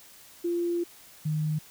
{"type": "tone pair in turn", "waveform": "sine", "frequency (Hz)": [344.9, 153.91], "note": ["F4", "D#3"], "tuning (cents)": [-22, -18], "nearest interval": "octave + major second", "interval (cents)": 1396, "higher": "first", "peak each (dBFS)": -25, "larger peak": "neither", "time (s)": [[0.44, 0.84], [1.25, 1.59]], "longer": "first", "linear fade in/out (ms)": 10, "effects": ["white hiss -52 dBFS RMS until 1.7 s"]}